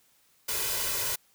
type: noise with comb filter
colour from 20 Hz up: white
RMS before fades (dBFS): -30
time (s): 0.48-1.16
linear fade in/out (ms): 10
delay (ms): 2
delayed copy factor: +0.7
effects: white hiss -65 dBFS RMS until 1.34 s